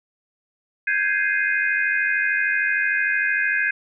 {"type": "chord", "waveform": "sine", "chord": "Ab major seventh", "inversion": "third", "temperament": "equal", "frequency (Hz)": [1568, 1661.2, 2093, 2489], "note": ["G6", "Ab6", "C7", "Eb7"], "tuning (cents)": [0, 0, 0, 0], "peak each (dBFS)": [-24, -22, -26, -26], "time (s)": [0.87, 3.71], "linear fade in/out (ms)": 5, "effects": []}